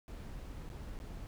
brown noise with dropouts, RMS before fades -45 dBFS, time 0.08-1.27 s, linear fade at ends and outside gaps 0 ms, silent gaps 0.692-0.701 / 0.989-1.001 s, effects none

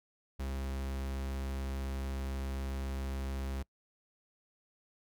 45% pulse tone, 67.1 Hz, C2, 44 cents sharp, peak -35 dBFS, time 0.39-3.63 s, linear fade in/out 10 ms, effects noise-tail reverb RT60 0.1 s tail -25 dB re dry

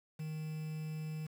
triangle tone with quantisation, 155.9 Hz, D#3, 4 cents sharp, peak -36 dBFS, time 0.19-1.27 s, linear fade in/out 10 ms, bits 9, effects none

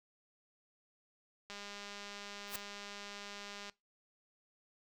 click train, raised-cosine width 0.2 ms, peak -30 dBFS, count 447, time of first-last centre 1.5-3.697 s, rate 203 Hz
white noise with exponential growth, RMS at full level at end -34 dBFS, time 2.47-2.56 s, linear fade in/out 5 ms, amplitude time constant 19 ms
effects noise-tail reverb RT60 0.2 s tail -21 dB re dry

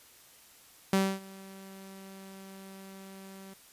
sawtooth tone with ADSR envelope, 193 Hz, G3, 27 cents flat, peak -18 dBFS, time 0.93-3.54 s, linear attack 3 ms, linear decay 260 ms, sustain -24 dB, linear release 8 ms, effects white hiss -57 dBFS RMS until 3.72 s + resampled to 32000 Hz

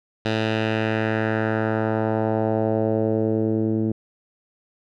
10% pulse tone with low-pass filter sweep, 110 Hz, A2, in tune, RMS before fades -22 dBFS, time 0.25-3.92 s, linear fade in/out 5 ms, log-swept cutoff 3700 to 290 Hz, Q 1.7, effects none

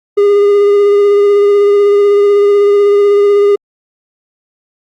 triangle tone with vibrato, 406.9 Hz, G#4, 35 cents flat, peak -3 dBFS, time 0.17-3.56 s, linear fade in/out 10 ms, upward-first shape sine, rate 16 Hz, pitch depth 17 cents each way, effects Opus 48 kbps

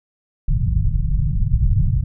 pink low-pass noise, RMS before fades -17 dBFS, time 0.48-2.04 s, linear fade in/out 5 ms, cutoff 160 Hz, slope 48 dB/octave, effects none

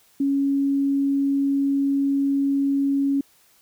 sine tone, 277.5 Hz, C#4, 2 cents sharp, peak -18 dBFS, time 0.2-3.21 s, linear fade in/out 5 ms, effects white hiss -58 dBFS RMS until 3.61 s

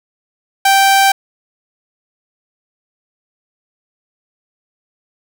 sawtooth tone, 782 Hz, G5, 4 cents flat, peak -4 dBFS, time 0.65-1.12 s, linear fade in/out 5 ms, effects none

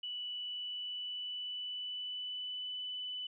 sine tone with pitch glide, 2960 to 2993 Hz, F#7 to F#7, 0 to +19 cents, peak -38 dBFS, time 0.03-3.27 s, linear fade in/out 5 ms, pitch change +19 cents, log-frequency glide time 0.28-2.71 s, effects none

